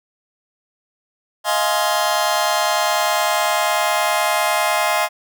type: chord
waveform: sawtooth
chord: F minor seventh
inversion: third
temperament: just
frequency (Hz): 628.6 / 698.5 / 838.1 / 1047.7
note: Eb5 / F5 / Ab5 / C6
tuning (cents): +18 / 0 / +16 / +2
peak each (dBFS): -18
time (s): 1.44-5.09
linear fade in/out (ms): 50
effects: none